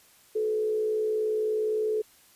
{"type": "tone with frequency modulation", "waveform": "sine", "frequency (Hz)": 431.5, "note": "A4", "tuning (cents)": -34, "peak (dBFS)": -24, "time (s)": [0.35, 2.02], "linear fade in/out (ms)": 10, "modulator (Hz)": 60.6, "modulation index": 0.4, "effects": ["white hiss -58 dBFS RMS until 2.35 s", "resampled to 32000 Hz"]}